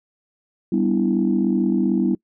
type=chord; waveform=sine; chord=E minor seventh; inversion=first; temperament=equal; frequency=196 / 246.9 / 293.7 / 329.6 Hz; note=G3 / B3 / D4 / E4; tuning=0 / 0 / 0 / 0 cents; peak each=-20 / -21 / -25 / -21 dBFS; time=0.72-2.15 s; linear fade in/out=5 ms; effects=noise-tail reverb RT60 0.1 s tail -25 dB re dry + tanh soft clip ceiling -8 dBFS